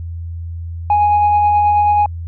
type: tone with tremolo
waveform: sine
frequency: 830.6 Hz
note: G#5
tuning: in tune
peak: -7 dBFS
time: 0.9-2.06 s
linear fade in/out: 2 ms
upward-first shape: sine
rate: 9.3 Hz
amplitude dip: 25%
effects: tanh soft clip ceiling -7 dBFS + added 84 Hz sine -23 dBFS peak until 2.27 s